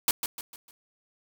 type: noise with echo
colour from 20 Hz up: white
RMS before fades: -22 dBFS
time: 0.08-0.11 s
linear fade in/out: 2 ms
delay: 150 ms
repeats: 4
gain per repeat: -8 dB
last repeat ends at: 0.71 s
effects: none